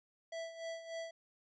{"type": "tone with tremolo", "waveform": "square", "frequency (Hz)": 659.3, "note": "E5", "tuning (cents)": 0, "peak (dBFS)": -40, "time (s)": [0.32, 1.11], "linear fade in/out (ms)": 5, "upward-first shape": "sine", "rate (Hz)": 3.4, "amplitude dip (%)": 70, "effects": ["resampled to 16000 Hz"]}